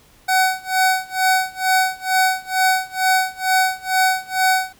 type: tone with tremolo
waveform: 25% pulse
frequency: 752 Hz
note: F#5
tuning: 28 cents sharp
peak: -9 dBFS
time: 0.28-4.73 s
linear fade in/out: 10 ms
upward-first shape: sine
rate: 2.2 Hz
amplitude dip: 95%
effects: pink hiss -52 dBFS RMS until 4.79 s